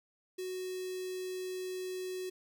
square tone with notch filter, 370 Hz, F#4, in tune, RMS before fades -39 dBFS, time 0.38-2.3 s, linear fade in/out 10 ms, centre 1200 Hz, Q 0.58, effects none

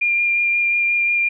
sine tone with vibrato, 2400 Hz, D7, 37 cents sharp, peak -15 dBFS, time 0.01-1.29 s, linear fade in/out 10 ms, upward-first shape sine, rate 5.6 Hz, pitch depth 11 cents each way, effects none

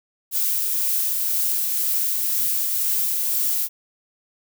violet noise with tremolo, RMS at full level -21 dBFS, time 0.31-3.69 s, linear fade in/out 50 ms, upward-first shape triangle, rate 2 Hz, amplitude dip 25%, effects none

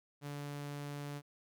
sawtooth tone, 144.3 Hz, D3, 30 cents flat, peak -37 dBFS, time 0.21-1.22 s, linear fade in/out 50 ms, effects none

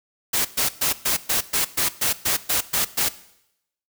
white noise bursts, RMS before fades -21 dBFS, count 12, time 0.33-3.09 s, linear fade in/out 10 ms, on 120 ms, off 120 ms, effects noise-tail reverb RT60 0.8 s tail -17 dB re dry

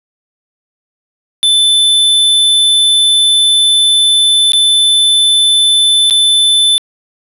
square tone with dropouts, 3520 Hz, A7, in tune, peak -7 dBFS, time 1.43-6.78 s, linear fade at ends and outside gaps 0 ms, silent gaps 4.52-4.533 / 6.099-6.108 s, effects resampled to 32000 Hz + 7-bit

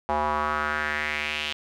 square tone with band-pass filter sweep, 75.3 Hz, D2, 44 cents sharp, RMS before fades -27 dBFS, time 0.09-1.53 s, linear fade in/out 0 ms, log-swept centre 840 to 3100 Hz, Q 3.4, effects none

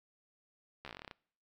slowing click train, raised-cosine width 0.3 ms, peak -29 dBFS, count 13, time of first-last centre 0.85-1.112 s, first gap 13 ms, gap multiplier 1.09, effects noise-tail reverb RT60 0.6 s tail -25 dB re dry

